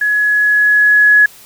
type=tone with level ramp; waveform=sine; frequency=1688 Hz; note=G#6; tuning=28 cents sharp; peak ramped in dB=-11 to -4 dBFS; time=0.01-1.26 s; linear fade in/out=5 ms; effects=white hiss -40 dBFS RMS until 1.45 s